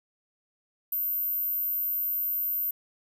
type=tone; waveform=sine; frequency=13590 Hz; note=G#9; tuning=39 cents sharp; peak=-26 dBFS; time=0.92-2.71 s; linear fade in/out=5 ms; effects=none